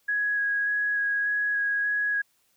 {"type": "tone with vibrato", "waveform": "sine", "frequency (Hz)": 1661.2, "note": "G#6", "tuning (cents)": 0, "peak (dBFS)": -23, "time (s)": [0.08, 2.22], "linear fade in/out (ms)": 10, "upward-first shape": "square", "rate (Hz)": 1.7, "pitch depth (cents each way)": 9, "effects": ["white hiss -68 dBFS RMS until 2.56 s"]}